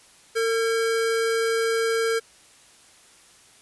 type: tone pair together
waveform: square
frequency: 453.2 / 1615 Hz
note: A#4 / G#6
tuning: -49 / -49 cents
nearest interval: octave + minor seventh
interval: 2200 cents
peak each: -22 / -31 dBFS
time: 0.35-2.2 s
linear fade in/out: 20 ms
effects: white hiss -53 dBFS RMS until 3.61 s + resampled to 24000 Hz